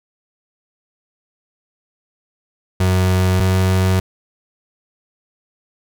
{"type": "tone pair in turn", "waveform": "35% pulse", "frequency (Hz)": [92.6, 93.57], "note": ["F#2", "F#2"], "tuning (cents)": [2, 20], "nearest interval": "unison", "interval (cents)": 18, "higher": "second", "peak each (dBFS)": -11, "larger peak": "neither", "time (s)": [[2.8, 3.4], [3.4, 4]], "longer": "neither", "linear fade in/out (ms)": 5, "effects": []}